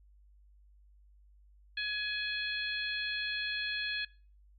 harmonic tone, 841 Hz, G#5, 22 cents sharp, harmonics 2 / 3 / 4 / 5, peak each -36 / -38 / -39 / -40 dBFS, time 1.77-4.05 s, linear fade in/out 5 ms, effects noise-tail reverb RT60 0.4 s tail -23 dB re dry + added 50 Hz sine -58 dBFS peak until 4.58 s

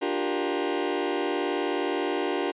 sawtooth chord, G minor seventh, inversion second, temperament just, 294 / 352.8 / 392 / 470.4 Hz, D4 / F4 / G4 / Bb4, +2 / +18 / 0 / +16 cents, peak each -27 / -26 / -26 / -28 dBFS, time 0.01-2.52 s, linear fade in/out 20 ms, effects resampled to 8000 Hz

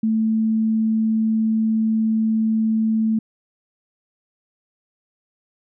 sine tone, 220.8 Hz, A3, 6 cents sharp, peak -16 dBFS, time 0.03-3.19 s, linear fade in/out 5 ms, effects none

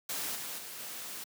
white noise with level steps, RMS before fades -36 / -40 / -44 / -42 dBFS, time 0.09-1.24 s, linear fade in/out 5 ms, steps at 0.35 / 0.58 / 0.79 s, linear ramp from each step 5 ms, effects high-pass 150 Hz 12 dB/octave

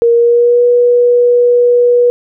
sine tone with pitch glide, 468.3 to 485.1 Hz, A#4 to B4, +8 to -31 cents, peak -5 dBFS, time 0.02-2.1 s, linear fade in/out 0 ms, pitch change +61 cents, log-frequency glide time 0.12-0.64 s, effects none

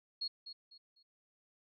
sine tone with echo, 4311 Hz, C#8, 49 cents flat, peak -35 dBFS, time 0.21-0.28 s, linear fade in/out 10 ms, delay 250 ms, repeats 3, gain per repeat -10 dB, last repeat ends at 1.03 s, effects none

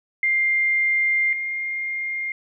sine tone pair in turn, 2100 / 2118 Hz, C7 / C7, +6 / +21 cents, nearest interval unison, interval 15 cents, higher second, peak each -17 / -24 dBFS, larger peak first, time 0.23-1.33 / 1.33-2.32 s, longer first, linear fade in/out 2 ms, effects none

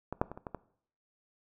clicks, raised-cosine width 1 ms, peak -21 / -12 / -26 / -30 / -24 / -23 dBFS, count 6, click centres 0.126 / 0.215 / 0.316 / 0.375 / 0.468 / 0.547 s, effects noise-tail reverb RT60 0.6 s tail -19 dB re dry

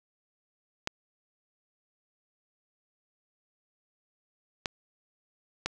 clicks, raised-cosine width 0.2 ms, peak -12 dBFS, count 3, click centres 0.874 / 4.658 / 5.66 s, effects none

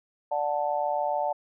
sine chord, D major, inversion none, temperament just, 587.3 / 734.2 / 881 Hz, D5 / F#5 / A5, 0 / -14 / +2 cents, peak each -29 dBFS, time 0.31-1.33 s, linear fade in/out 10 ms, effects none

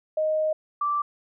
sine tone pair in turn, 622.3 / 1169.7 Hz, D#5 / D6, 0 / -7 cents, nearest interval major seventh, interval 1093 cents, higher second, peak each -21 / -22 dBFS, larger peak first, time 0.17-0.53 / 0.81-1.02 s, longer first, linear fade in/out 5 ms, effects none

